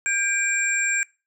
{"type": "tone cluster", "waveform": "sine", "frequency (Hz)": [1600, 2350, 7510], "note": ["G6", "D7", "A#8"], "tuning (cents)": [35, 1, 12], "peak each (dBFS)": -25, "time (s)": [0.06, 1.03], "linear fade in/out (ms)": 0, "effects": ["noise-tail reverb RT60 0.3 s tail -23 dB re dry"]}